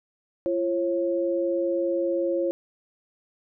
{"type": "tone pair together", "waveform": "sine", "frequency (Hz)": [342.1, 543], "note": ["F4", "C#5"], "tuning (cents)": [-36, -36], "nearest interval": "minor sixth", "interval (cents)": 800, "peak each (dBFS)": -25, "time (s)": [0.46, 2.51], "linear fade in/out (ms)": 0, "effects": []}